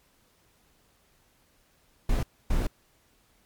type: noise bursts at uneven times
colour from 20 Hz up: brown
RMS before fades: -24 dBFS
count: 2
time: 2.09-2.23 / 2.5-2.67 s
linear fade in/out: 5 ms
effects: pink hiss -65 dBFS RMS until 3.45 s + MP3 96 kbps